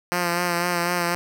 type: tone with vibrato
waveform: 5% pulse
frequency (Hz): 174.61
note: F3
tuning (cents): 0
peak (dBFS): -10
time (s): 0.12-1.15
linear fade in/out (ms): 0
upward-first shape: sine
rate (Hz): 4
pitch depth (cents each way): 30
effects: none